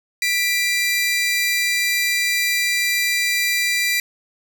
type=tone pair together; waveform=sawtooth; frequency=1975.5 / 2371 Hz; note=B6 / D7; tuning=0 / +16 cents; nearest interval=minor third; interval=316 cents; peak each=-17 dBFS; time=0.22-4 s; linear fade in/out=2 ms; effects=none